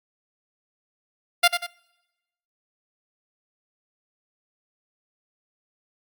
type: tone with echo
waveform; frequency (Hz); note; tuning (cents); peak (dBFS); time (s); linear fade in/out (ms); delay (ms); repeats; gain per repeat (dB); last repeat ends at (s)
10% pulse; 698.5; F5; 0; -5; 1.43-1.48; 10; 94; 2; -8; 1.668
effects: noise-tail reverb RT60 1.0 s tail -26 dB re dry + Opus 48 kbps